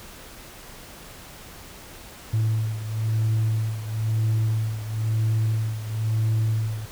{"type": "beating tone pair", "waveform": "sine", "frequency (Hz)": [110, 111], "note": ["A2", "A2"], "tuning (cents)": [0, 16], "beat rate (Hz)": 1, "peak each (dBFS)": [-21, -25], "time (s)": [2.33, 6.86], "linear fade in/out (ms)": 10, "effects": ["tanh soft clip ceiling -17 dBFS", "pink hiss -43 dBFS RMS until 6.91 s"]}